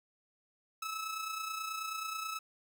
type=tone with amplitude modulation; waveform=sawtooth; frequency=1300 Hz; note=E6; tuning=24 cents flat; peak=-31 dBFS; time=0.82-2.39 s; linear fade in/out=5 ms; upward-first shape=sine; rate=29.3 Hz; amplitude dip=50%; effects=none